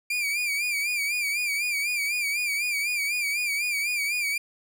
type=tone with vibrato; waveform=40% pulse; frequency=2349 Hz; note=D7; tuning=in tune; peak=-24 dBFS; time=0.1-4.38 s; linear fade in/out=5 ms; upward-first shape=sine; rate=4 Hz; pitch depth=85 cents each way; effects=none